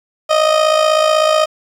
30% pulse tone with amplitude modulation, 622.3 Hz, D#5, in tune, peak -5 dBFS, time 0.29-1.46 s, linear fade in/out 20 ms, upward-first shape sine, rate 56.1 Hz, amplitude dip 60%, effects low-pass 7000 Hz 12 dB/octave + 7-bit

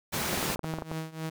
pink high-pass noise, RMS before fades -31 dBFS, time 0.12-0.56 s, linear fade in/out 20 ms, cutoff 110 Hz, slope 12 dB/octave
clicks, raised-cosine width 1 ms, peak -19 dBFS, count 11, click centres 0.331 / 0.376 / 0.428 / 0.501 / 0.559 / 0.593 / 0.644 / 0.738 / 0.786 / 0.822 / 0.915 s
sawtooth tone with tremolo, 159.7 Hz, D#3, 45 cents sharp, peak -27 dBFS, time 0.63-1.3 s, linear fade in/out 10 ms, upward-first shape triangle, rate 3.6 Hz, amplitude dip 90%
effects none

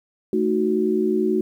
sine chord, D# diminished, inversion second, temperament equal, 220 / 311.1 / 370 Hz, A3 / D#4 / F#4, 0 / 0 / 0 cents, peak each -23 / -24 / -20 dBFS, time 0.33-1.41 s, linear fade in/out 2 ms, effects 9-bit

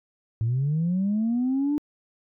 sine linear sweep, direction up, 107.9 to 299.3 Hz, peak -20 dBFS, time 0.41-1.78 s, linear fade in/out 0 ms, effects tanh soft clip ceiling -18 dBFS

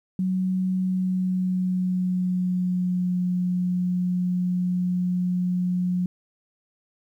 sine tone with pitch glide, 185.9 to 180.09 Hz, F#3 to F#3, +8 to -47 cents, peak -21 dBFS, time 0.19-6.06 s, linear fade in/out 2 ms, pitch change -55 cents, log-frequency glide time 0.75-3.17 s, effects 10-bit

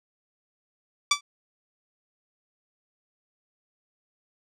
10% pulse tone with exponential decay, 1159 Hz, D6, 23 cents flat, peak -6 dBFS, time 1.11-1.21 s, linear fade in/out 5 ms, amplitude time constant 21 ms, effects low-pass 8000 Hz 12 dB/octave

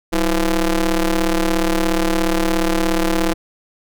sawtooth ring-modulated tone, 171.5 Hz, F3, 31 cents flat, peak -8 dBFS, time 0.12-3.34 s, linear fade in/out 20 ms, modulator 153 Hz, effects none

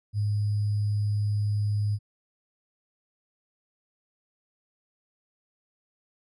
sine tone with sample-and-hold, 103.83 Hz, G#2, in tune, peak -23 dBFS, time 0.13-1.99 s, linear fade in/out 50 ms, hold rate 4900 Hz, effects resampled to 22050 Hz

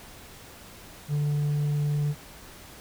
triangle tone with hard clipping, 146.83 Hz, D3, in tune, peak -22 dBFS, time 1.08-2.15 s, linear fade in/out 50 ms, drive 1 dB, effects pink hiss -47 dBFS RMS until 2.8 s

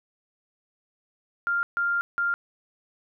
sine tone bursts at uneven times, 1396.9 Hz, F6, in tune, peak -22 dBFS, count 3, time 1.47-1.63 / 1.77-2.01 / 2.18-2.34 s, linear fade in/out 0 ms, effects none

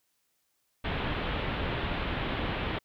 pink low-pass noise, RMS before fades -32 dBFS, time 0.84-2.79 s, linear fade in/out 10 ms, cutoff 3600 Hz, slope 48 dB/octave, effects white hiss -75 dBFS RMS until 2.84 s

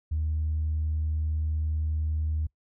sine tone, 77.6 Hz, D#2, 4 cents flat, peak -24 dBFS, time 0.11-2.47 s, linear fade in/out 10 ms, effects noise-tail reverb RT60 0.1 s tail -24 dB re dry + tanh soft clip ceiling -21 dBFS

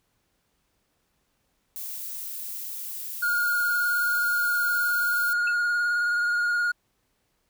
violet noise, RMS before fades -35 dBFS, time 1.76-5.33 s, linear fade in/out 0 ms
triangle tone with vibrato, 1431 Hz, F6, 42 cents sharp, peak -20 dBFS, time 3.22-6.72 s, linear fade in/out 10 ms, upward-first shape triangle, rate 19 Hz, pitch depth 27 cents each way
sine tone with exponential decay, 2637 Hz, E7, in tune, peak -27 dBFS, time 5.47-5.55 s, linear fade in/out 5 ms, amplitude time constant 17 ms
effects pink hiss -72 dBFS RMS until 7.49 s

